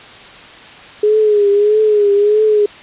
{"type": "tone with vibrato", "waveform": "sine", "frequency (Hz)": 417.4, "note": "G#4", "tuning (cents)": 9, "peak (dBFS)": -8, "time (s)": [1.03, 2.66], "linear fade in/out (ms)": 5, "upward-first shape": "triangle", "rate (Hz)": 1.6, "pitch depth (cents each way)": 72, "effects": ["white hiss -36 dBFS RMS until 2.82 s", "resampled to 8000 Hz"]}